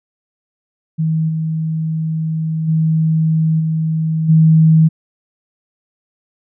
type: tone with level steps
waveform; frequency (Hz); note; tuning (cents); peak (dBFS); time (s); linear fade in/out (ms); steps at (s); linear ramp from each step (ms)
sine; 159.5; D#3; +43; -13 / -16 / -11 / -14 / -6; 0.98-4.89; 20; 1.28 / 2.67 / 3.59 / 4.28; 20
effects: none